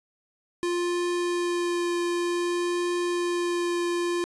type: tone with vibrato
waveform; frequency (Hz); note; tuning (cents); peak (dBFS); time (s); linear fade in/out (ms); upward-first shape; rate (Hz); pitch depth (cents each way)
square; 349.2; F4; 0; -25; 0.63-4.24; 0; triangle; 0.54; 10
effects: resampled to 24000 Hz + 11-bit